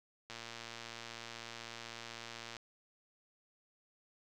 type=click train; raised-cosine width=0.2 ms; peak=-28 dBFS; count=264; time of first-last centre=0.3-2.567 s; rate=116 Hz; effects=none